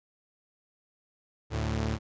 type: tone pair together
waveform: sawtooth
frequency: 74.04 / 110.3 Hz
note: D2 / A2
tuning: +15 / +5 cents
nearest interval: perfect fifth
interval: 690 cents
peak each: -27 dBFS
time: 1.5-1.99 s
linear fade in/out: 50 ms
effects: resampled to 16000 Hz